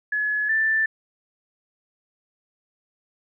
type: tone pair in turn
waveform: sine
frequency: 1700 / 1768.5 Hz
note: G#6 / A6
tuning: +40 / +8 cents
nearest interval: minor second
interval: 68 cents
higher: second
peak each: -21 / -18 dBFS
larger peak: second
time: 0.12-0.49 / 0.49-0.86 s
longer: neither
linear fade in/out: 5 ms
effects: none